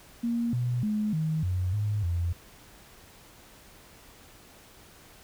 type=tone with pitch steps; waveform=sine; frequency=234.8 / 122.5 / 212.1 / 157.4 / 91.5 / 104.6 / 86.1 Hz; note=A#3 / B2 / G#3 / D#3 / F#2 / G#2 / F2; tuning=+13 / -14 / +37 / +20 / -19 / +13 / -24 cents; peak=-25 dBFS; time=0.23-2.33 s; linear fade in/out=10 ms; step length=300 ms; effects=pink hiss -53 dBFS RMS until 5.23 s